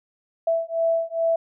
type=beating tone pair; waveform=sine; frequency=660 / 662.4 Hz; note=E5 / E5; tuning=+2 / +8 cents; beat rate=2.4 Hz; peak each=-23 dBFS; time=0.47-1.36 s; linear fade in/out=5 ms; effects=none